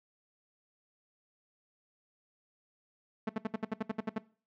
sawtooth tone bursts, 220 Hz, A3, in tune, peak -26 dBFS, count 11, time 3.27-4.183 s, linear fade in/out 5 ms, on 23 ms, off 66 ms, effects noise-tail reverb RT60 0.4 s tail -20 dB re dry + low-pass 2000 Hz 12 dB/octave

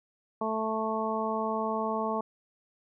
harmonic tone, 220 Hz, A3, in tune, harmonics 1 / 2 / 3 / 4 / 5, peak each -34 / -34 / -34 / -34 / -34 dBFS, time 0.41-2.21 s, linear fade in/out 5 ms, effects none

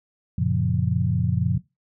sine chord, Gb major seventh, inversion none, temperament equal, 92.5 / 116.54 / 138.59 / 174.61 Hz, Gb2 / Bb2 / Db3 / F3, 0 / 0 / 0 / 0 cents, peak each -25 dBFS, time 0.38-1.58 s, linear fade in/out 5 ms, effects noise-tail reverb RT60 0.2 s tail -17 dB re dry

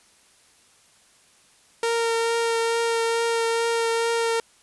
sawtooth tone with vibrato, 460.8 Hz, A#4, 20 cents flat, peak -17 dBFS, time 1.83-4.4 s, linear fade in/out 2 ms, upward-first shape triangle, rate 2.3 Hz, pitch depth 14 cents each way, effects white hiss -57 dBFS RMS until 4.62 s + resampled to 24000 Hz

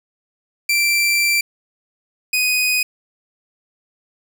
sawtooth tone pair in turn, 2349 / 2495 Hz, D7 / D#7, 0 / +4 cents, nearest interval minor second, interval 104 cents, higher second, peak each -11 / -12 dBFS, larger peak first, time 0.69-1.41 / 2.33-2.83 s, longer first, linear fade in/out 5 ms, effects none

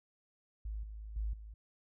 sine tone with level steps, 53.2 Hz, G#1, 42 cents sharp, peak -37 / -43 / -33 / -46 dBFS, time 0.65-1.54 s, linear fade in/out 5 ms, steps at 0.83 / 1.16 / 1.33 s, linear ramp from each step 5 ms, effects none

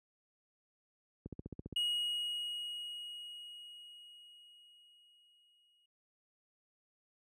click train, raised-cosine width 3 ms, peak -30 dBFS, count 8, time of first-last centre 1.26-1.727 s, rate 15 Hz
triangle tone with exponential decay, 2891 Hz, F#7, 41 cents flat, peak -29 dBFS, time 1.76-5.86 s, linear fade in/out 5 ms, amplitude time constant 890 ms
effects high-pass 60 Hz 12 dB/octave

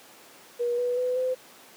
sine tone with pitch steps, 480.3 / 490.4 / 500.7 / 511.2 Hz, B4 / B4 / B4 / C5, -48 / -12 / +24 / -40 cents, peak -23 dBFS, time 0.59-1.35 s, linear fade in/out 20 ms, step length 190 ms, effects pink hiss -50 dBFS RMS until 1.76 s + high-pass 300 Hz 12 dB/octave

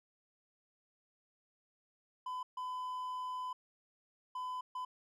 triangle tone bursts at uneven times, 1008 Hz, B5, 35 cents sharp, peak -36 dBFS, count 4, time 2.26-2.43 / 2.57-3.53 / 4.35-4.61 / 4.75-4.85 s, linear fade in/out 5 ms, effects none

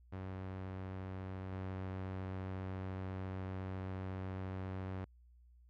sawtooth tone with level steps, 94.2 Hz, F#2, 32 cents sharp, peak -38 / -36 dBFS, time 0.12-5.05 s, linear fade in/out 10 ms, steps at 1.52 s, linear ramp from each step 5 ms, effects added 60 Hz sine -60 dBFS peak until 5.69 s + low-pass 2000 Hz 12 dB/octave

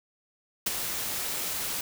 white noise with ADSR envelope, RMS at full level -25 dBFS, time 0.66-1.81 s, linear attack 8 ms, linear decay 24 ms, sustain -7 dB, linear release 3 ms, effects none

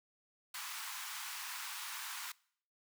pink high-pass noise, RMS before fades -44 dBFS, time 0.54-2.32 s, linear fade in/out 5 ms, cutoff 910 Hz, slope 48 dB/octave, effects noise-tail reverb RT60 0.6 s tail -23 dB re dry

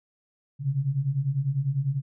sine beating tone pair, 130.3 / 140.3 Hz, C3 / C#3, -7 / +21 cents, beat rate 10 Hz, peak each -28 / -25 dBFS, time 0.59-2.02 s, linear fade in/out 50 ms, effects none

